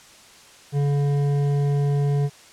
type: tone with hard clipping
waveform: triangle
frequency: 142.7 Hz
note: D3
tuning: 49 cents flat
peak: -20 dBFS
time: 0.72-2.3 s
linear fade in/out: 50 ms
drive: 13 dB
effects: white hiss -48 dBFS RMS until 2.52 s + low-pass 8000 Hz 12 dB/octave